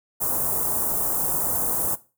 white band-stop noise, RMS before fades -24 dBFS, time 0.2-1.96 s, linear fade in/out 20 ms, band 1100 to 8800 Hz, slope 24 dB/octave, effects noise-tail reverb RT60 0.3 s tail -17 dB re dry

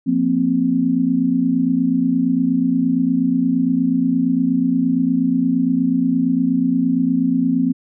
sine chord, F suspended fourth, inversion none, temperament equal, 174.61 / 233.1 / 261.6 Hz, F3 / Bb3 / C4, 0 / 0 / 0 cents, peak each -22 / -20 / -16 dBFS, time 0.06-7.73 s, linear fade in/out 20 ms, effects none

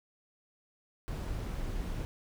brown noise, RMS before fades -36 dBFS, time 1.08-2.05 s, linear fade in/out 0 ms, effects none

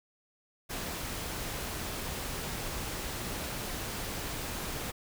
pink noise, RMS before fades -37 dBFS, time 0.69-4.92 s, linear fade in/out 20 ms, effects none

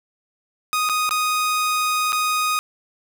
sawtooth tone with dropouts, 1244.5 Hz, D#6, in tune, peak -15 dBFS, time 0.73-2.59 s, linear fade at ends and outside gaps 0 ms, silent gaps 0.89-0.896 / 1.092-1.109 / 2.122-2.129 s, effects none

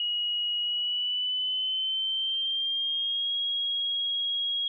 sine tone with pitch glide, 2900 to 3293 Hz, F#7 to G#7, -35 to -15 cents, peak -26 dBFS, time 0-4.68 s, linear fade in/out 2 ms, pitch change +220 cents, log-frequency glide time 0.61-3.34 s, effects none

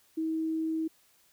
sine tone, 320.2 Hz, D#4, 50 cents sharp, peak -28 dBFS, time 0.17-0.88 s, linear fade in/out 10 ms, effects white hiss -65 dBFS RMS until 1.32 s

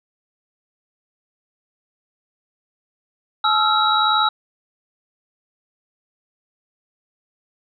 sine tone cluster, 856 / 1289 / 1370 / 3872 Hz, A5 / E6 / F6 / B7, -48 / -39 / -34 / -35 cents, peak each -20 dBFS, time 3.44-4.29 s, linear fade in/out 5 ms, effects none

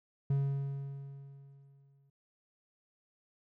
triangle tone with exponential decay, 138.59 Hz, C#3, in tune, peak -24 dBFS, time 0.3-2.1 s, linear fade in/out 5 ms, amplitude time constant 390 ms, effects none

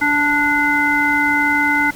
harmonic tone with a mistuned harmonic, 293.7 Hz, D4, in tune, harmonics 1 / 3 / 5 / 7, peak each -21 / -20 / -18 / -17 dBFS, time 0.01-1.91 s, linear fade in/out 10 ms, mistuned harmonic 1, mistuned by -20 cents, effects pink hiss -37 dBFS RMS until 1.95 s

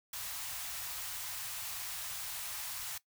white band-stop noise, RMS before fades -41 dBFS, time 0.13-2.98 s, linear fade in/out 5 ms, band 130 to 690 Hz, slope 24 dB/octave, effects noise-tail reverb RT60 0.1 s tail -18 dB re dry

